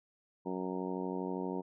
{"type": "harmonic tone", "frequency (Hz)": 92.5, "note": "F#2", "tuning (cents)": 0, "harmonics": [2, 3, 4, 5, 6, 7, 8, 9, 10], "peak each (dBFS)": [-40, -40, -40, -43, -49, -49, -50, -51, -45], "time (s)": [0.45, 1.62], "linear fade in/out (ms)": 20, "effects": []}